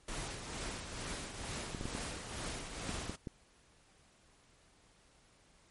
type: noise with tremolo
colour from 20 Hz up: pink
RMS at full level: -40 dBFS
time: 0.08-3.16 s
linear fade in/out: 5 ms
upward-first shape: triangle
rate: 2.2 Hz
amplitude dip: 55%
type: clicks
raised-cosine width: 3 ms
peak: -27 dBFS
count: 7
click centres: 1.748 / 1.811 / 1.855 / 1.951 / 2.893 / 3.096 / 3.272 s
effects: pink hiss -66 dBFS RMS until 5.7 s + MP3 48 kbps